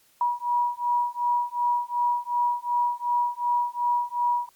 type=beating tone pair; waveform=sine; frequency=964 / 966.7 Hz; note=B5 / B5; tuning=-42 / -37 cents; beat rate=2.7 Hz; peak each=-25 / -25 dBFS; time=0.21-4.49 s; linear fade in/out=2 ms; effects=white hiss -61 dBFS RMS until 4.55 s + MP3 96 kbps